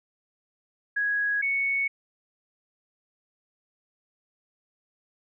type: tone pair in turn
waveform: sine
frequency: 1661.2 / 2217 Hz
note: G#6 / C#7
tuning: 0 / 0 cents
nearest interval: perfect fourth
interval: 500 cents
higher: second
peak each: -23 dBFS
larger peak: neither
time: 0.96-1.42 / 1.42-1.88 s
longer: neither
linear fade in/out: 10 ms
effects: none